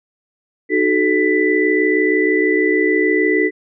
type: tone cluster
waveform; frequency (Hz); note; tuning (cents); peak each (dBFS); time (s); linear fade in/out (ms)
sine; 307.2 / 373.6 / 433 / 1987; D#4 / F#4 / A4 / B6; -22 / +17 / -28 / +10; -18; 0.69-3.51; 50
effects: none